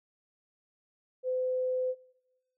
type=tone; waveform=sine; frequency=510 Hz; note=C5; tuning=44 cents flat; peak=-28 dBFS; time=1.23-1.95 s; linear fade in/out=50 ms; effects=noise-tail reverb RT60 1.0 s tail -21 dB re dry